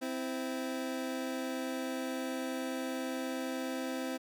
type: tone pair together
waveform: 25% pulse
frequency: 260.2 / 329.6 Hz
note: C4 / E4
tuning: -9 / 0 cents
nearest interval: major third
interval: 409 cents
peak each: -32 / -37 dBFS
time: 0.01-4.18 s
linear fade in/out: 20 ms
effects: none